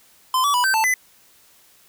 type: tone with pitch steps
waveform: square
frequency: 1030 / 1145 / 984 / 1551 / 884 / 2012 Hz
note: C6 / D6 / B5 / G6 / A5 / B6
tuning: -28 / -44 / -7 / -19 / +8 / +32 cents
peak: -17 dBFS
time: 0.34-0.94 s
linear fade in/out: 2 ms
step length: 100 ms
effects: white hiss -54 dBFS RMS until 1.88 s